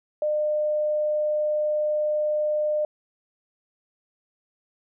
sine tone, 604 Hz, D5, 48 cents sharp, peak -21 dBFS, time 0.22-2.85 s, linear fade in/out 2 ms, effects none

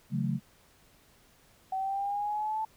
sine chord, F# minor seventh, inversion second, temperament equal, 138.59 / 164.81 / 185 / 220 Hz, C#3 / E3 / F#3 / A3, 0 / 0 / 0 / 0 cents, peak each -31 / -37 / -33 / -33 dBFS, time 0.1-0.4 s, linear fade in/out 50 ms
sine linear sweep, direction up, 757 to 881 Hz, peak -29 dBFS, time 1.72-2.65 s, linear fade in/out 5 ms
effects pink hiss -62 dBFS RMS until 2.76 s

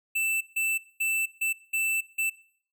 square tone bursts at uneven times, 2656 Hz, E7, 12 cents sharp, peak -25 dBFS, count 6, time 0.15-0.41 / 0.56-0.78 / 1-1.26 / 1.41-1.53 / 1.73-2.01 / 2.18-2.3 s, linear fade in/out 10 ms, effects noise-tail reverb RT60 0.6 s tail -20 dB re dry

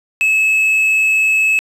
triangle tone, 2592 Hz, E7, 30 cents flat, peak -9 dBFS, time 0.21-1.59 s, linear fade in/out 0 ms, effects resampled to 32000 Hz + 7-bit

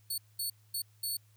10% pulse tone bursts at uneven times, 4435 Hz, C#8, in tune, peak -26 dBFS, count 4, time 0.1-0.18 / 0.39-0.5 / 0.74-0.82 / 1.03-1.17 s, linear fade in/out 5 ms, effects added 106 Hz sine -61 dBFS peak until 1.36 s + white hiss -70 dBFS RMS until 1.36 s

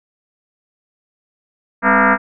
sine tone with frequency modulation, 203.6 Hz, G#3, 34 cents flat, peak -9 dBFS, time 1.82-2.18 s, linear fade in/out 50 ms, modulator 233 Hz, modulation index 7.2, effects none

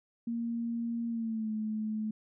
sine tone with pitch glide, 233 to 216.1 Hz, A#3 to A3, -1 to -31 cents, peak -31 dBFS, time 0.27-2.11 s, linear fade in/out 5 ms, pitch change -130 cents, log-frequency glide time 1.08-1.51 s, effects none

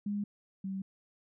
sine tone pair in turn, 204.7 / 192.7 Hz, G#3 / G3, -25 / -29 cents, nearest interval minor second, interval 104 cents, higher first, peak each -31 / -34 dBFS, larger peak first, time 0.06-0.24 / 0.64-0.82 s, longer neither, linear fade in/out 5 ms, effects none

